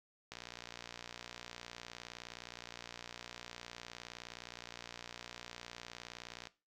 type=click train; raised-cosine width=0.2 ms; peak=-28 dBFS; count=367; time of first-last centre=0.32-6.471 s; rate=59.5 Hz; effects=noise-tail reverb RT60 0.3 s tail -18 dB re dry